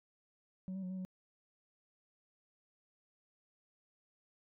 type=tone with pitch steps; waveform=sine; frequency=186.8 / 191.8 / 183 / 187.9 / 185.3 Hz; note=F#3 / G3 / F#3 / F#3 / F#3; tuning=+17 / -37 / -19 / +27 / +3 cents; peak=-36 dBFS; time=0.68-1.05 s; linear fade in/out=0 ms; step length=74 ms; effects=tanh soft clip ceiling -38 dBFS